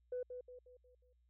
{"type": "tone with echo", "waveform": "sine", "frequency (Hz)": 498.1, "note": "B4", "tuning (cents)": 15, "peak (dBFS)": -37, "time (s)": [0.12, 0.23], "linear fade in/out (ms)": 5, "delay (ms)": 180, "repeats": 5, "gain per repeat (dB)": -7, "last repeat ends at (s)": 1.13, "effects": ["tanh soft clip ceiling -34 dBFS", "added 60 Hz sine -70 dBFS peak until 1.29 s"]}